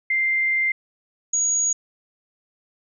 sine tone pair in turn, 2093 / 6714 Hz, C7 / G#8, 0 / +18 cents, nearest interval octave + minor sixth, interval 2018 cents, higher second, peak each -18 dBFS, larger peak neither, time 0.1-0.72 / 1.33-1.73 s, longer first, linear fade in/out 5 ms, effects none

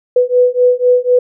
sine beating tone pair, 493.9 / 497.9 Hz, B4 / B4, 0 / +14 cents, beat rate 4 Hz, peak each -11 dBFS, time 0.16-1.19 s, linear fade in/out 5 ms, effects none

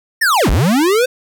square linear two-way sweep, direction down then up, 1878 to 34.65 to 522 Hz, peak -11 dBFS, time 0.21-1.06 s, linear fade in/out 10 ms, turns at 0.5 s, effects none

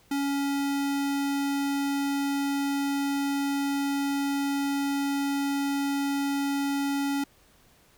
square tone, 280 Hz, C#4, 18 cents sharp, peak -26 dBFS, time 0.11-7.24 s, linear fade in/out 5 ms, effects pink hiss -60 dBFS RMS until 7.97 s

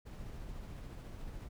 brown noise with tremolo, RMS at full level -44 dBFS, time 0.05-1.49 s, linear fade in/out 20 ms, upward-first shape triangle, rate 14 Hz, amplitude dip 30%, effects none

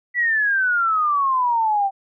sine exponential sweep, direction down, 1975.5 to 770 Hz, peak -16 dBFS, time 0.14-1.91 s, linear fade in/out 50 ms, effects none

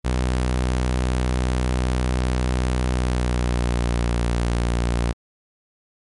sawtooth tone with pitch glide, 62.6 to 59.12 Hz, B1 to A#1, +24 to +25 cents, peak -15 dBFS, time 0.04-5.13 s, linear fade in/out 20 ms, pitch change -99 cents, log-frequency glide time 2.87-4.02 s, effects MP3 48 kbps

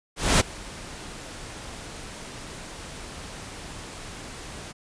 pink noise with ADSR envelope, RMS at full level -17 dBFS, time 0.16-4.73 s, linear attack 240 ms, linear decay 17 ms, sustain -22 dB, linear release 25 ms, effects resampled to 22050 Hz

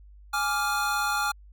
square chord, D diminished, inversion second, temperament equal, 830.6 / 1174.7 / 1396.9 Hz, Ab5 / D6 / F6, 0 / 0 / 0 cents, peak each -30 / -32 / -28 dBFS, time 0.33-1.32 s, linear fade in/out 10 ms, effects added 50 Hz sine -47 dBFS peak until 1.52 s

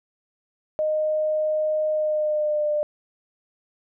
sine tone with pitch glide, 617 to 598.4 Hz, D#5 to D5, -15 to +32 cents, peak -20 dBFS, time 0.79-2.83 s, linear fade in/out 0 ms, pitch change -53 cents, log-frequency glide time 1.91-2.66 s, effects none

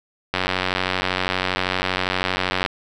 click train, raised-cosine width 0.3 ms, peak -4 dBFS, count 216, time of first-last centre 0.34-2.662 s, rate 92.6 Hz, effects none

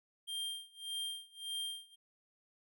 square tone with tremolo, 3189 Hz, G7, 29 cents sharp, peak -37 dBFS, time 0.27-1.96 s, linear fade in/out 20 ms, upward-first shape sine, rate 1.7 Hz, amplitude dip 95%, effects none

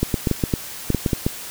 clicks, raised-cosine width 3 ms, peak -5 dBFS, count 11, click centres 0.03 / 0.142 / 0.272 / 0.313 / 0.438 / 0.538 / 0.903 / 0.947 / 1.062 / 1.132 / 1.265 s, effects white hiss -34 dBFS RMS until 1.5 s

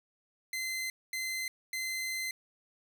sawtooth tone bursts at uneven times, 2064 Hz, C7, 24 cents flat, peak -30 dBFS, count 3, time 0.53-0.9 / 1.13-1.48 / 1.73-2.31 s, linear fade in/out 2 ms, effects none

